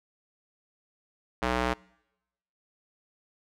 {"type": "tone with band-pass filter", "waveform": "square", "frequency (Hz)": 61.74, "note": "B1", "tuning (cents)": 0, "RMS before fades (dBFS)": -28, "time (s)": [1.42, 1.74], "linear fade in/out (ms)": 10, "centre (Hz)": 1200, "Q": 0.61, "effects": ["noise-tail reverb RT60 0.9 s tail -25 dB re dry"]}